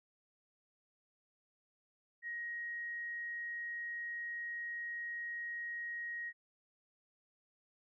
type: tone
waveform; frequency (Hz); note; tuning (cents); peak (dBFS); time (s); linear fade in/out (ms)
sine; 1885; A#6; +19; -39; 2.22-6.33; 50
effects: none